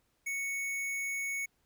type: tone with hard clipping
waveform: sine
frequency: 2218 Hz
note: C#7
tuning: in tune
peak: -34 dBFS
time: 0.26-1.46 s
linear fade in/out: 10 ms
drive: 18 dB
effects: pink hiss -75 dBFS RMS until 1.65 s